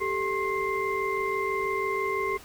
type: tone cluster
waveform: sine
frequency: 389.7 / 435.8 / 1068 / 2089 Hz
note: G4 / A4 / C6 / C7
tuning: -10 / -17 / +35 / -3 cents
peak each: -30 / -33 / -30 / -32 dBFS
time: 0-2.38 s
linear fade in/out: 20 ms
effects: pink hiss -48 dBFS RMS until 2.44 s